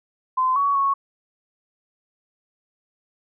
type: tone with pitch steps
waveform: sine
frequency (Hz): 1030 / 1124 / 1105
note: C6 / C#6 / C#6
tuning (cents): -28 / +24 / -6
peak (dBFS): -17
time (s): 0.37-0.94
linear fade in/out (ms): 10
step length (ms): 190
effects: none

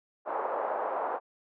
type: band-pass noise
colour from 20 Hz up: pink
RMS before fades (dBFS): -32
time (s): 0.25-1.2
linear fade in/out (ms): 50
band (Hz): 510 to 1100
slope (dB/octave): 24
effects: none

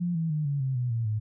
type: tone with pitch steps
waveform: sine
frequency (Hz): 174.9 / 163.19 / 152.26 / 142.06 / 132.55 / 123.67 / 115.39 / 107.66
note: F3 / E3 / D#3 / C#3 / C3 / B2 / A#2 / A2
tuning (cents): +3 / -17 / -37 / +43 / +23 / +3 / -17 / -37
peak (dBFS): -25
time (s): 0-1.2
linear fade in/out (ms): 20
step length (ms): 150
effects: none

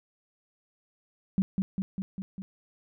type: tone with echo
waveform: sine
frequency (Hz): 190.8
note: G3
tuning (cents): -47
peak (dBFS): -20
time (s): 1.38-1.42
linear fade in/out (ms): 0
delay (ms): 200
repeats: 5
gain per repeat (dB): -3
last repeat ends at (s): 2.42
effects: none

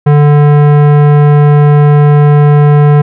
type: tone with tanh clipping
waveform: sine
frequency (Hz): 146.83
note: D3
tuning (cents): 0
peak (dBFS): -4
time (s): 0.06-3.02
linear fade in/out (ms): 10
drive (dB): 18
effects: none

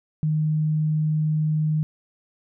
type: tone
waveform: sine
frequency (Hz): 154.4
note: D#3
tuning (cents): -13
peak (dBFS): -19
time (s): 0.23-1.83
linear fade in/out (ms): 0
effects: none

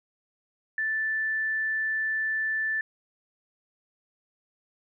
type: tone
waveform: sine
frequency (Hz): 1760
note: A6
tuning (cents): 0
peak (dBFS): -25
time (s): 0.78-2.81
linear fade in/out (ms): 2
effects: none

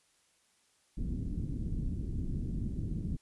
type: low-pass noise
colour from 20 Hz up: pink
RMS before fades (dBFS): -35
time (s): 0.97-3.17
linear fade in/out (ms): 10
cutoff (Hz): 260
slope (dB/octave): 24
effects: white hiss -70 dBFS RMS until 3.21 s + resampled to 24000 Hz

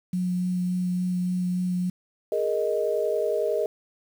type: tone with vibrato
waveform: sine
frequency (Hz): 180.7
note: F#3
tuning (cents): -41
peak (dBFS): -23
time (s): 0.13-1.9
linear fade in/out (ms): 5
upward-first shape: sine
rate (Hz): 3.5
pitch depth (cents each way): 10
type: chord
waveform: sine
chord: Ab suspended second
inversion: none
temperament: equal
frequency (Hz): 415.3 / 466.2 / 622.3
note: Ab4 / Bb4 / Eb5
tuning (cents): 0 / 0 / 0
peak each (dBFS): -27 / -27 / -26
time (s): 2.32-3.66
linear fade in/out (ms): 2
effects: 8-bit

